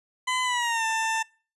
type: tone with pitch glide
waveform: 20% pulse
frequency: 1013 to 892.1 Hz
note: B5 to A5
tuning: +44 to +24 cents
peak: -19 dBFS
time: 0.27-1.23 s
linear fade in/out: 10 ms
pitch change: -220 cents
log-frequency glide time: 0.43-0.85 s
effects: noise-tail reverb RT60 0.4 s tail -26 dB re dry + resampled to 24000 Hz